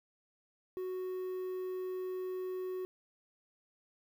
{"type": "tone with quantisation", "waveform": "triangle", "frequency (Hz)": 370, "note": "F#4", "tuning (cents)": 0, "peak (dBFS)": -34, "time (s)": [0.77, 2.85], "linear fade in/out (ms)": 0, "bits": 10, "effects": []}